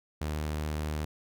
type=tone; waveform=sawtooth; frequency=76.2 Hz; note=D#2; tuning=36 cents flat; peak=-27 dBFS; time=0.21-1.05 s; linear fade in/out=5 ms; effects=none